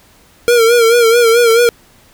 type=tone with vibrato; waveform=square; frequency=466.2 Hz; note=A#4; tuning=in tune; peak=-7 dBFS; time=0.48-1.69 s; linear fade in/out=0 ms; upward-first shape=sine; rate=4.6 Hz; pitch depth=65 cents each way; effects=pink hiss -47 dBFS RMS until 2.13 s